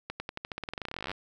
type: accelerating click train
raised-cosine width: 0.3 ms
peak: -19 dBFS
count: 27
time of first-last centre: 0.1-1.115 s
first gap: 100 ms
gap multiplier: 0.91
effects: none